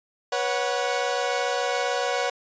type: chord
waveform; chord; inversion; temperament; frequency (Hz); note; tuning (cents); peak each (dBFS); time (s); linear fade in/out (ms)
sawtooth; B suspended second; none; equal with one note detuned; 487.4 / 554.4 / 740; B4 / C#5 / F#5; -23 / 0 / 0; -24; 0.32-2.3; 5
effects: resampled to 16000 Hz